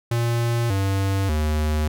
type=tone with pitch steps; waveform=square; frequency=117.7 / 97.4 / 76.4 Hz; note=A#2 / G2 / D#2; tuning=+17 / -11 / -31 cents; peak=-20 dBFS; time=0.11-1.88 s; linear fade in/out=5 ms; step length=590 ms; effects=none